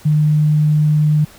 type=tone; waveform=sine; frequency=151.6 Hz; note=D#3; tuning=45 cents flat; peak=-10 dBFS; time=0.05-1.25 s; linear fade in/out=10 ms; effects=pink hiss -43 dBFS RMS until 1.38 s